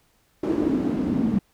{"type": "noise with band-pass filter sweep", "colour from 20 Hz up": "pink", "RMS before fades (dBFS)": -23, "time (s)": [0.43, 1.39], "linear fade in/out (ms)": 5, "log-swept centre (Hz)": [340, 210], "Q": 5, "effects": ["pink hiss -64 dBFS RMS until 1.53 s"]}